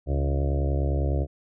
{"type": "harmonic tone with a mistuned harmonic", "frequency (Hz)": 69.9, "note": "C#2", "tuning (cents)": 15, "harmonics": [1, 2, 4, 5, 6, 7, 8, 9, 10], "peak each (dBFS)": [-23, -29, -35, -35, -38, -40, -36, -39, -42], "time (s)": [0.06, 1.27], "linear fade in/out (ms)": 50, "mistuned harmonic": 1, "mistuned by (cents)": 67, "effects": []}